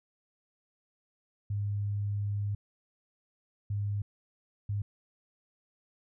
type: tone bursts at uneven times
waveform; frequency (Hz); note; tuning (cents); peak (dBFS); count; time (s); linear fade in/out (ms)
sine; 102.1; G#2; -29; -29; 3; 1.5-2.55 / 3.7-4.02 / 4.69-4.82; 5
effects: none